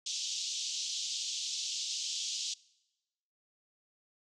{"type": "band-pass noise", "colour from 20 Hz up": "white", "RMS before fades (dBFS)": -37, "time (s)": [0.06, 2.54], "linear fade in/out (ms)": 5, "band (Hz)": [3000, 6900], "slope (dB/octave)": 48, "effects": ["noise-tail reverb RT60 1.0 s tail -23 dB re dry"]}